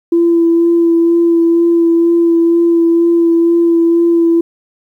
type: tone with vibrato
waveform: sine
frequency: 337 Hz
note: E4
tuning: 38 cents sharp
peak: -6 dBFS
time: 0.12-4.41 s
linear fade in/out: 5 ms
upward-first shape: sine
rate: 2.1 Hz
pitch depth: 15 cents each way
effects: tanh soft clip ceiling -2 dBFS + 8-bit